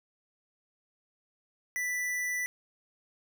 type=tone with hard clipping; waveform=sine; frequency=1978 Hz; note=B6; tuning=2 cents sharp; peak=-31 dBFS; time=1.76-2.46 s; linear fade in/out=0 ms; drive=18 dB; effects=none